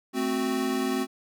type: chord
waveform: square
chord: F# diminished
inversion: first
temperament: equal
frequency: 220 / 261.6 / 370 Hz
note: A3 / C4 / F#4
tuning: 0 / 0 / 0 cents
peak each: -33 / -28 / -31 dBFS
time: 0.13-1.07 s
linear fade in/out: 50 ms
effects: none